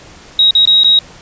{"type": "tone with dropouts", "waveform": "sine", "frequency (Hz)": 3803, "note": "A#7", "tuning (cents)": 34, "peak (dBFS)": -5, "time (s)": [0.39, 0.99], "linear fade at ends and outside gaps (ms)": 2, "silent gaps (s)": [[0.509, 0.551], [0.654, 0.674], [0.835, 0.845]], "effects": ["pink hiss -38 dBFS RMS until 1.21 s", "resampled to 16000 Hz"]}